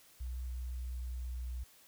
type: tone with pitch glide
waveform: sine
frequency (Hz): 62.1 to 61.6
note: B1 to B1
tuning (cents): +10 to -4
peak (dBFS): -37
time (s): 0.2-1.64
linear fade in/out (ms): 10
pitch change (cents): -14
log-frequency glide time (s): 0.3-1.48
effects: white hiss -62 dBFS RMS until 1.87 s